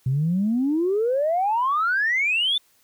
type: exponential sweep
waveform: sine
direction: up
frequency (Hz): 124.2 to 3585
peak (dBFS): -18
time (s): 0.06-2.58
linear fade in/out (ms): 5
effects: tanh soft clip ceiling -14 dBFS + white hiss -61 dBFS RMS until 2.83 s